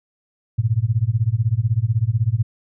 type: tone with tremolo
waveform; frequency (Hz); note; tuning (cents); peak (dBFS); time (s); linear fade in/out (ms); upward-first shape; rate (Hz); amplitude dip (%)
sine; 112.7; A2; +42; -12; 0.58-2.43; 10; sine; 16; 95
effects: none